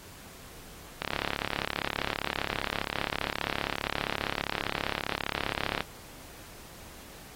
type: click train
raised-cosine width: 0.3 ms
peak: -12 dBFS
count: 169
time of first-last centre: 1.02-5.806 s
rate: 35.1 Hz
effects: pink hiss -49 dBFS RMS until 7.35 s + AAC 48 kbps